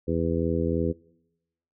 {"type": "harmonic tone", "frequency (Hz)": 83.1, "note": "E2", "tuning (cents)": 15, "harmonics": [1, 2, 3, 4, 5, 6], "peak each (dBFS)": [-30, -30, -30, -30, -30, -30], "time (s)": [0.07, 0.93], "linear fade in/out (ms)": 20, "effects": ["noise-tail reverb RT60 0.9 s tail -24 dB re dry"]}